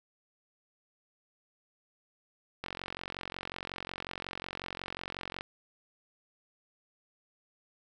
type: click train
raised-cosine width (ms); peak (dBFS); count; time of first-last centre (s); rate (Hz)
0.3; -21; 127; 2.64-5.409; 45.5
effects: none